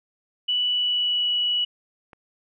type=tone with pitch glide; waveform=sine; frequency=2960 to 2938 Hz; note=F#7 to F#7; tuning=0 to -13 cents; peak=-20 dBFS; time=0.48-1.65 s; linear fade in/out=10 ms; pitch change=-13 cents; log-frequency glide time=0.68-1.3 s
type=click; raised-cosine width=0.5 ms; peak=-30 dBFS; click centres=2.132 s
effects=none